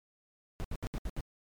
brown noise bursts, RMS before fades -35 dBFS, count 6, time 0.6-1.208 s, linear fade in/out 0 ms, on 43 ms, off 70 ms, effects MP3 96 kbps

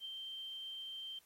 sine tone with ADSR envelope, 3136 Hz, G7, in tune, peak -40 dBFS, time 0-1.19 s, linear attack 52 ms, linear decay 6 ms, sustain -3 dB, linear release 5 ms, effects white hiss -69 dBFS RMS until 1.25 s + AAC 48 kbps

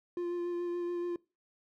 triangle tone with vibrato, 349.2 Hz, F4, in tune, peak -30 dBFS, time 0.17-1.16 s, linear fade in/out 2 ms, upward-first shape sine, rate 7 Hz, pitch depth 14 cents each way, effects noise-tail reverb RT60 0.3 s tail -23 dB re dry

